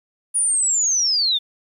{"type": "linear sweep", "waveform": "sine", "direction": "down", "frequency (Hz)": [9760, 3486], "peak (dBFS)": -16, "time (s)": [0.34, 1.39], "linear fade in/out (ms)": 20, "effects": ["9-bit"]}